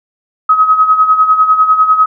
sine tone with tremolo, 1271 Hz, D#6, 36 cents sharp, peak -3 dBFS, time 0.49-2.06 s, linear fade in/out 5 ms, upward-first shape sine, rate 10 Hz, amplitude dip 65%, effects none

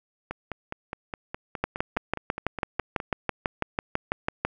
two click trains, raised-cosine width 0.5 ms, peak -17 / -9 dBFS, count 14 / 18, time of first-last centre 0.31-3.002 / 1.64-4.45 s, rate 4.83 / 6.05 Hz, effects none

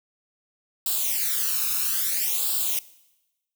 blue noise with flanger, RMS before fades -25 dBFS, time 0.86-2.79 s, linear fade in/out 2 ms, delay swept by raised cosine 0.24 to 0.77 ms, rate 0.6 Hz, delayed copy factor +0.8, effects noise-tail reverb RT60 1.0 s tail -20 dB re dry

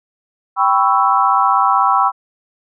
sine chord, C# half-diminished seventh, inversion second, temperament equal with one note detuned, 784 / 992.9 / 1108.7 / 1318.5 Hz, G5 / B5 / C#6 / E6, 0 / +9 / 0 / 0 cents, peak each -16 dBFS, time 0.56-2.12 s, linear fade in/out 50 ms, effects none

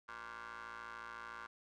20% pulse ring-modulated tone, 113.8 Hz, A#2, 41 cents flat, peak -39 dBFS, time 0.08-1.47 s, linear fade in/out 10 ms, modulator 1280 Hz, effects low-pass 6000 Hz 12 dB/octave

